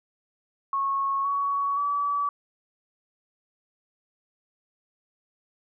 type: tone with pitch steps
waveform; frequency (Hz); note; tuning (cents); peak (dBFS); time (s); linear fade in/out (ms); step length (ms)
sine; 1098 / 1122.4 / 1147.3; C#6 / C#6 / D6; -17 / +21 / -41; -23; 0.73-2.29; 2; 520
effects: none